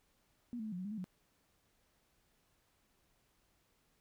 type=tone with pitch steps; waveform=sine; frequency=240.6 / 218.3 / 216.2 / 178.1 / 184.8 / 205.4 / 218.6 / 183.1 Hz; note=B3 / A3 / A3 / F3 / F#3 / G#3 / A3 / F#3; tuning=-45 / -13 / -30 / +34 / -2 / -19 / -11 / -18 cents; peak=-39 dBFS; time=0.53-1.042 s; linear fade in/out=0 ms; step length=64 ms; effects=pink hiss -75 dBFS RMS until 4 s